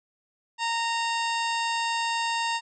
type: harmonic tone with a mistuned harmonic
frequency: 924 Hz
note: A#5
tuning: 16 cents flat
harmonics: 1 / 2 / 3 / 4 / 5 / 6 / 7 / 8 / 9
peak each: -27 / -33 / -33 / -36 / -37 / -40 / -46 / -43 / -46 dBFS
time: 0.58-2.61 s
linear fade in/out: 50 ms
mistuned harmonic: 6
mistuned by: -91 cents
effects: none